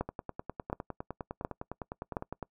two click trains, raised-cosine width 1 ms, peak -17 / -23 dBFS, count 4 / 24, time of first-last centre 0.01-2.168 / 0.09-2.427 s, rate 1.39 / 9.84 Hz, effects noise-tail reverb RT60 0.1 s tail -24 dB re dry

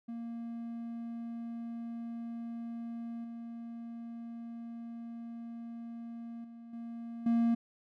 triangle tone with level steps, 232.5 Hz, A#3, 4 cents flat, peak -36 / -39 / -45 / -38 / -23 dBFS, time 0.08-7.55 s, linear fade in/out 10 ms, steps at 3.24 / 6.44 / 6.73 / 7.26 s, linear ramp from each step 5 ms, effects none

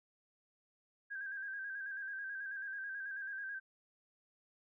sine tone with vibrato, 1595 Hz, G6, 30 cents sharp, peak -40 dBFS, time 1.1-3.6 s, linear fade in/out 20 ms, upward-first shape square, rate 9.2 Hz, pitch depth 45 cents each way, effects none

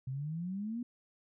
sine exponential sweep, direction up, 127.1 to 246.9 Hz, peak -35 dBFS, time 0.07-0.83 s, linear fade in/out 5 ms, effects none

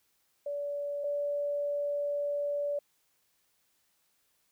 sine tone pair in turn, 575 / 577.5 Hz, D5 / D5, -37 / -29 cents, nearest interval unison, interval 8 cents, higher second, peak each -32 / -29 dBFS, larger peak second, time 0.46-1.04 / 1.04-2.79 s, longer second, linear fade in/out 5 ms, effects white hiss -73 dBFS RMS until 4.51 s

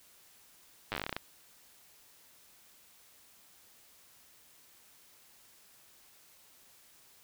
slowing click train, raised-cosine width 0.3 ms, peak -18 dBFS, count 13, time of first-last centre 0.92-1.165 s, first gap 9 ms, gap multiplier 1.14, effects white hiss -61 dBFS RMS until 7.23 s

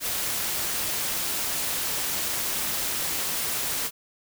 white noise with amplitude modulation, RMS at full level -26 dBFS, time 0-3.91 s, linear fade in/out 50 ms, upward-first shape sine, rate 273 Hz, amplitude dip 45%, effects none

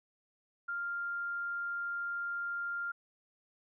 sine tone, 1396.9 Hz, F6, in tune, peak -34 dBFS, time 0.68-2.92 s, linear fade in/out 10 ms, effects none

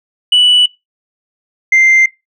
sine tone pair in turn, 2960 / 2089 Hz, F#7 / C7, 0 / -3 cents, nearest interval tritone, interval 603 cents, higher first, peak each -3 dBFS, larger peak neither, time 0.32-0.66 / 1.72-2.06 s, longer neither, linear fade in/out 5 ms, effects noise-tail reverb RT60 0.2 s tail -21 dB re dry + tanh soft clip ceiling -3 dBFS

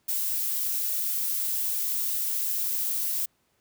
violet noise, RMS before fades -28 dBFS, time 0.08-3.26 s, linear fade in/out 10 ms, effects pink hiss -70 dBFS RMS until 3.6 s + high-pass 60 Hz 12 dB/octave

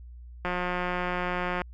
click train, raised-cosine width 0.5 ms, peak -15 dBFS, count 210, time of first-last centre 0.45-1.618 s, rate 179 Hz, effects added 60 Hz sine -42 dBFS peak until 1.73 s

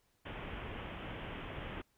pink low-pass noise, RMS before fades -44 dBFS, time 0.25-1.82 s, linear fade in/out 10 ms, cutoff 3300 Hz, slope 96 dB/octave, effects pink hiss -75 dBFS RMS until 1.97 s

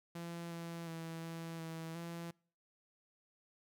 sawtooth tone with pitch steps, 169.8 / 168.2 / 164.2 / 165.3 / 163 / 169.1 Hz, F3 / E3 / E3 / E3 / E3 / E3, -48 / +35 / -6 / +5 / -19 / +44 cents, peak -39 dBFS, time 0.15-2.31 s, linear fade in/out 5 ms, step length 360 ms, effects noise-tail reverb RT60 0.5 s tail -26 dB re dry

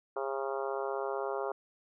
harmonic tone with a mistuned harmonic, 135.8 Hz, C#3, 35 cents flat, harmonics 3 / 4 / 5 / 6 / 7 / 8 / 9 / 10, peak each -36 / -38 / -40 / -42 / -43 / -44 / -45 / -46 dBFS, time 0.16-1.52 s, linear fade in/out 5 ms, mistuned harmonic 10, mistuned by +30 cents, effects none

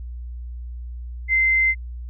sine tone, 2075 Hz, C7, 15 cents flat, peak -15 dBFS, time 1.28-1.75 s, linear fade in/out 50 ms, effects added 60 Hz sine -30 dBFS peak until 2.09 s

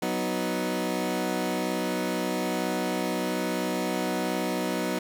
20% pulse chord, B major, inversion second, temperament equal, 185 / 246.9 / 311.1 Hz, F#3 / B3 / D#4, 0 / 0 / 0 cents, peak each -26 dBFS, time 0.02-4.99 s, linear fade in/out 5 ms, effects none

